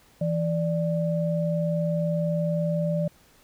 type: tone pair together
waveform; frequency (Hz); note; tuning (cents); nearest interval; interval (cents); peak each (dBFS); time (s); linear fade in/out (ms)
sine; 165.28 / 589; E3 / D5; +5 / +5; octave + minor seventh; 2200; -24 / -27; 0.21-3.08; 5
effects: pink hiss -58 dBFS RMS until 3.43 s